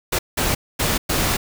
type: noise bursts at uneven times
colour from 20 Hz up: pink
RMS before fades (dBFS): -20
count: 4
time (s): 0.12-0.19 / 0.37-0.55 / 0.79-0.98 / 1.09-1.37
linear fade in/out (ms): 10
effects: none